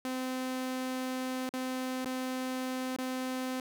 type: tone with dropouts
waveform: sawtooth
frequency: 257.5 Hz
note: C4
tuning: 28 cents flat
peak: -29 dBFS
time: 0.05-3.6 s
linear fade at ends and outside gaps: 1 ms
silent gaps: 1.492-1.538 / 2.047-2.057 / 2.964-2.986 s
effects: none